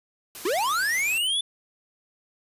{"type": "noise", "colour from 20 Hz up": "white", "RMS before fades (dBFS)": -39, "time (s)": [0.35, 1.18], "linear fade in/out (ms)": 0}
{"type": "linear sweep", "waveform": "square", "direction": "up", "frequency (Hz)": [311.1, 3520], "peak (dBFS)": -23, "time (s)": [0.45, 1.41], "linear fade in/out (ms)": 5}
{"effects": ["resampled to 32000 Hz"]}